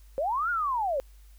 sine linear two-way sweep, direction up then down, 513 to 1456 to 513 Hz, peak -25 dBFS, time 0.18-1 s, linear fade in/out 0 ms, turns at 0.5 s, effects added 50 Hz sine -49 dBFS peak until 1.38 s + white hiss -64 dBFS RMS until 1.38 s

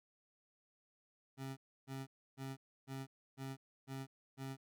25% pulse tone bursts, 134.3 Hz, C3, 46 cents sharp, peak -39 dBFS, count 7, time 1.37-4.57 s, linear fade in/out 50 ms, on 200 ms, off 300 ms, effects none

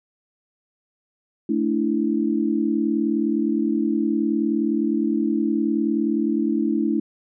sine chord, A suspended fourth, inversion none, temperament equal with one note detuned, 220 / 290.3 / 329.6 Hz, A3 / D4 / E4, 0 / -20 / 0 cents, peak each -23 dBFS, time 1.49-7 s, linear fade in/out 5 ms, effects none

